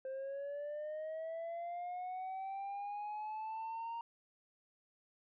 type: linear sweep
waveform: sine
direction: up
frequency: 523.3 to 933 Hz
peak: -37 dBFS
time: 0.05-4.01 s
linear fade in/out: 2 ms
effects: tanh soft clip ceiling -39 dBFS